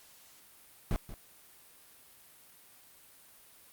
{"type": "noise with echo", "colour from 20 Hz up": "brown", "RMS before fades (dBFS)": -29, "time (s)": [0.91, 0.96], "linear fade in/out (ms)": 0, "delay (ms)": 180, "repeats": 1, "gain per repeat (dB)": -14, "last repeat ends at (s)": 1.14, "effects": ["white hiss -58 dBFS RMS until 3.72 s", "Opus 48 kbps"]}